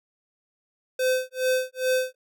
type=tone with tremolo; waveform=square; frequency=513 Hz; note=C5; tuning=34 cents flat; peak=-20 dBFS; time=0.99-2.15 s; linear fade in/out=5 ms; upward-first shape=sine; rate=2.4 Hz; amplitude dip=100%; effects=none